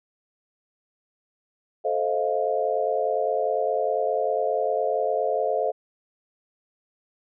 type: chord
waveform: sine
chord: F dominant seventh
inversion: first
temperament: just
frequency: 436.5 / 523.8 / 628.6 / 698.5 Hz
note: A4 / C5 / Eb5 / F5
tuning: -14 / +2 / +18 / 0 cents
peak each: -27 dBFS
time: 1.84-5.72 s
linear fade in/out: 20 ms
effects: none